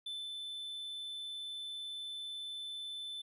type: tone with ADSR envelope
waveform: triangle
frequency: 3522 Hz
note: A7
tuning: 1 cent sharp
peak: -37 dBFS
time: 0.06-3.22 s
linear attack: 6 ms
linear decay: 220 ms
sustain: -2 dB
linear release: 10 ms
effects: resampled to 32000 Hz